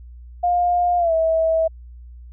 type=tone with pitch glide; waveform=sine; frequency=707 to 648.3 Hz; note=F5 to E5; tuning=+21 to -29 cents; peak=-15 dBFS; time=0.43-1.68 s; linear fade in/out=10 ms; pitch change=-150 cents; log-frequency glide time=0.98-1.13 s; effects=added 60 Hz sine -37 dBFS peak until 2.32 s